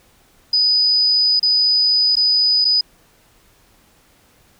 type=tone with dropouts; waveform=sine; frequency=4978 Hz; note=D#8; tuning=in tune; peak=-12 dBFS; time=0.53-2.81 s; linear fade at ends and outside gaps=5 ms; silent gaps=1.396-1.428 / 2.156-2.167 / 2.646-2.65 s; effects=pink hiss -54 dBFS RMS until 4.59 s